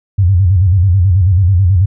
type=tone with vibrato; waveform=sine; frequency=92.5 Hz; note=F#2; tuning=in tune; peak=-6 dBFS; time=0.18-1.86 s; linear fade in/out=10 ms; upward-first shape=square; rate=9.2 Hz; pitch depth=120 cents each way; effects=none